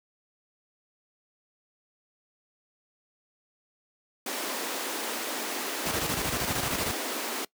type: high-pass noise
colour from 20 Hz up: pink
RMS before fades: -33 dBFS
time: 4.26-7.45 s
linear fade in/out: 5 ms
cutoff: 240 Hz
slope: 48 dB/octave
type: noise bursts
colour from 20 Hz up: pink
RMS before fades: -30 dBFS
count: 14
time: 5.86-6.912 s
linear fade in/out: 0 ms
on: 51 ms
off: 26 ms
effects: noise-tail reverb RT60 0.1 s tail -22 dB re dry + high-pass 60 Hz 12 dB/octave